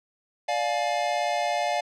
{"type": "chord", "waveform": "square", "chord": "D diminished", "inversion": "none", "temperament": "just", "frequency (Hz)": [587.3, 704.8, 845.8], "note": ["D5", "F5", "Ab5"], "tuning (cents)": [0, 16, 31], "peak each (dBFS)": [-30, -27, -31], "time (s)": [0.48, 1.81], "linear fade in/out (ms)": 10, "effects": ["low-pass 6000 Hz 12 dB/octave"]}